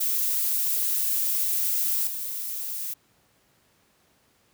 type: noise with level steps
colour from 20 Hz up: violet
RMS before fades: -25 / -32 dBFS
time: 0-2.94 s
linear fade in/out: 10 ms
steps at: 2.07 s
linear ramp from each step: 2 ms
effects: pink hiss -64 dBFS RMS until 4.53 s + high-pass 80 Hz 12 dB/octave